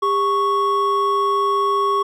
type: tone pair together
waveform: triangle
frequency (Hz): 401.1 / 1108.7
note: G4 / C#6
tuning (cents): +40 / 0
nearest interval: octave + tritone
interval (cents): 1760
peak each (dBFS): -19 / -15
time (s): 0.02-2.03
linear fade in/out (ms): 10
effects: none